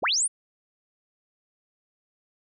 sine linear sweep, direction up, 74 to 9956 Hz, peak -21 dBFS, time 0.02-0.28 s, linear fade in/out 20 ms, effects none

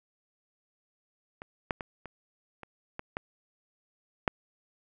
clicks, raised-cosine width 0.5 ms, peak -26 / -13 / -21 / -27 / -28 / -21 / -17 / -9 dBFS, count 8, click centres 1.419 / 1.708 / 1.808 / 2.057 / 2.633 / 2.994 / 3.169 / 4.278 s, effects none

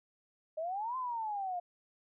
sine exponential two-way sweep, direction up then down, 612 to 1046.5 to 696 Hz, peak -34 dBFS, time 0.57-1.6 s, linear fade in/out 10 ms, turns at 0.97 s, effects none

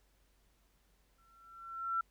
sine tone with exponential growth, 1351 Hz, E6, 42 cents sharp, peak -29 dBFS, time 1.18-2.01 s, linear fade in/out 5 ms, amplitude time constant 180 ms, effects added 48 Hz sine -70 dBFS peak until 2.1 s + pink hiss -74 dBFS RMS until 2.1 s

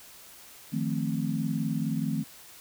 sine chord, F dominant seventh, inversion third, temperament equal, 155.56 / 174.61 / 220 / 261.6 Hz, Eb3 / F3 / A3 / C4, 0 / 0 / 0 / 0 cents, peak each -31 / -34 / -31 / -33 dBFS, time 0.72-2.24 s, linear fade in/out 20 ms, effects white hiss -50 dBFS RMS until 2.6 s

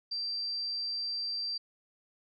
sine tone, 4699 Hz, D8, in tune, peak -32 dBFS, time 0.11-1.58 s, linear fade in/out 10 ms, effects none

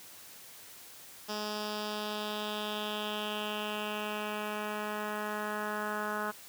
10% pulse tone with low-pass filter sweep, 210.8 Hz, G#3, 26 cents sharp, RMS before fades -36 dBFS, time 1.28-6.32 s, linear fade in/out 20 ms, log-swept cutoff 5100 to 1500 Hz, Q 3.5, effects white hiss -51 dBFS RMS until 6.48 s + high-pass 80 Hz 12 dB/octave

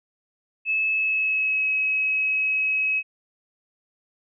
sine tone with pitch glide, 2600 to 2558 Hz, E7 to D#7, -24 to +47 cents, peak -20 dBFS, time 0.65-3.03 s, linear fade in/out 50 ms, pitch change -29 cents, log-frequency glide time 0.91-1.68 s, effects none

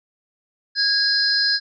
sine tone cluster, 1644 / 4173 / 4850 / 5100 Hz, G#6 / C8 / D#8 / D#8, -18 / -5 / -45 / +42 cents, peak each -22 dBFS, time 0.75-1.6 s, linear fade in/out 50 ms, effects none

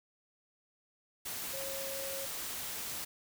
sine tone in noise, 544 Hz, C#5, 33 cents flat, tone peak -41 dBFS, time 1.53-2.26 s, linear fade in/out 10 ms, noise white, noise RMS -40 dBFS, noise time 1.25-3.05 s, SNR -4 dB, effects none

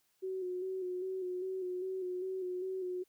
sine tone with vibrato, 370 Hz, F#4, in tune, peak -35 dBFS, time 0.22-3.04 s, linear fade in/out 20 ms, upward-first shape square, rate 2.5 Hz, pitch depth 33 cents each way, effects white hiss -75 dBFS RMS until 3.08 s

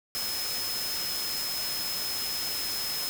sine tone in noise, 5150 Hz, E8, 41 cents flat, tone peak -32 dBFS, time 0.15-3.09 s, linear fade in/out 0 ms, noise white, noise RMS -34 dBFS, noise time 0.15-3.09 s, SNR -1 dB, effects none

